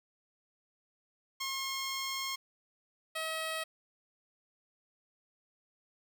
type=tone pair in turn; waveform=10% pulse; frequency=1076 / 639.8 Hz; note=C6 / D#5; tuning=+48 / +48 cents; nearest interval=major sixth; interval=900 cents; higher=first; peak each=-26 dBFS; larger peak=neither; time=1.4-2.36 / 3.15-3.64 s; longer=first; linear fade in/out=10 ms; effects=none